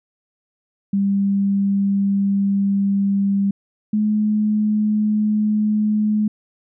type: tone pair in turn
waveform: sine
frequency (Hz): 198.3 / 212.2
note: G3 / G#3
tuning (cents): +20 / +38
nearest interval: minor second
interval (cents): 118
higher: second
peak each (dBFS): -15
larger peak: neither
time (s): 0.93-3.51 / 3.93-6.28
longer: first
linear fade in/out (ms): 5
effects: none